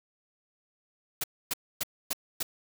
white noise bursts, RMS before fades -30 dBFS, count 5, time 1.21-2.43 s, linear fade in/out 5 ms, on 28 ms, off 270 ms, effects none

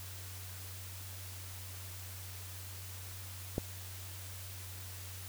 click, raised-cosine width 2 ms, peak -19 dBFS, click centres 3.581 s, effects added 93 Hz sine -46 dBFS peak until 5.28 s + white hiss -49 dBFS RMS until 5.28 s

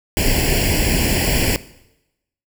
pink noise with comb filter, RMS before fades -17 dBFS, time 0.17-1.56 s, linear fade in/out 0 ms, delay 0.4 ms, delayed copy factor +1, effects noise-tail reverb RT60 0.9 s tail -18 dB re dry

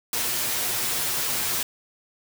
white noise with comb filter, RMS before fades -26 dBFS, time 0.13-1.63 s, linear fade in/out 2 ms, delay 8.4 ms, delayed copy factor +0.95, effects none

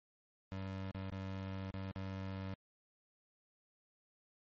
25% pulse tone with dropouts, 95.8 Hz, G2, 39 cents flat, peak -37 dBFS, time 0.52-2.54 s, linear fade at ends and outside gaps 0 ms, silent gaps 0.911-0.948 / 1.102-1.118 / 1.71-1.74 / 1.914-1.96 s, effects low-pass 4000 Hz 12 dB/octave + MP3 32 kbps

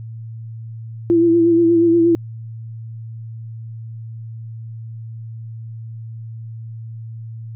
sine tone with vibrato, 336.5 Hz, E4, 36 cents sharp, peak -10 dBFS, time 1.1-2.15 s, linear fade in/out 0 ms, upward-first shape sine, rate 8.4 Hz, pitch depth 35 cents each way, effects added 113 Hz sine -29 dBFS peak until 7.55 s

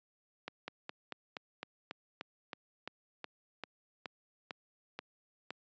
slowing click train, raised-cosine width 0.3 ms, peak -24 dBFS, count 16, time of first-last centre 0.48-5.506 s, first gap 200 ms, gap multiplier 1.07, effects high-pass 200 Hz 12 dB/octave + resampled to 16000 Hz

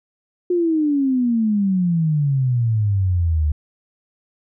sine exponential sweep, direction down, 361.3 to 73.42 Hz, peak -15 dBFS, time 0.5-3.52 s, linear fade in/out 5 ms, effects none

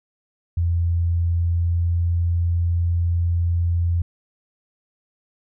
sine tone with pitch glide, 85.2 to 85.74 Hz, F2 to F2, -42 to -31 cents, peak -17 dBFS, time 0.57-4.02 s, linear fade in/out 5 ms, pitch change +11 cents, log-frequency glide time 1.34-1.97 s, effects none

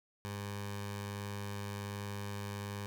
15% pulse tone with notch filter, 101.3 Hz, G#2, 43 cents flat, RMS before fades -41 dBFS, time 0.25-2.86 s, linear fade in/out 0 ms, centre 280 Hz, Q 1.2, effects none

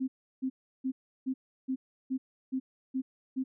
sine tone bursts, 261.6 Hz, C4, in tune, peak -28 dBFS, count 9, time 0-3.44 s, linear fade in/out 20 ms, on 80 ms, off 340 ms, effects none

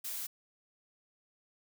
blue noise, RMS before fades -39 dBFS, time 0.04-0.27 s, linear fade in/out 10 ms, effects none

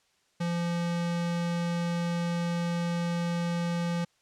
square tone, 171.7 Hz, F3, 29 cents flat, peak -28 dBFS, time 0.4-4.05 s, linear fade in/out 10 ms, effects white hiss -69 dBFS RMS until 4.21 s + low-pass 7000 Hz 12 dB/octave

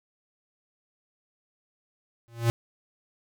square tone with exponential growth, 116.54 Hz, A#2, in tune, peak -18 dBFS, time 2.28-2.5 s, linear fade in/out 0 ms, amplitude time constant 47 ms, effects none

